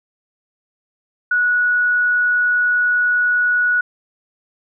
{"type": "tone", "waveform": "sine", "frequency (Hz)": 1465, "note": "F#6", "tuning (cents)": -18, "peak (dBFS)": -13, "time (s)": [1.31, 3.81], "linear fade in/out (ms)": 5, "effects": []}